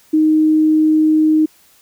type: tone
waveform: sine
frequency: 311.1 Hz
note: D#4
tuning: in tune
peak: -9 dBFS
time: 0.13-1.46 s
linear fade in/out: 10 ms
effects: white hiss -51 dBFS RMS until 1.81 s